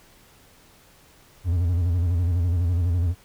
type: tone with vibrato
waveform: triangle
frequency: 87 Hz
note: F2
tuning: 6 cents flat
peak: -17 dBFS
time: 1.44-3.15 s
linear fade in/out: 50 ms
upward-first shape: square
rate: 12 Hz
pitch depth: 72 cents each way
effects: pink hiss -54 dBFS RMS until 3.24 s